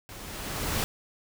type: noise with level ramp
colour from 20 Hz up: pink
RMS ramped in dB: -44 to -27 dBFS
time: 0.09-0.84 s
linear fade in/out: 0 ms
effects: none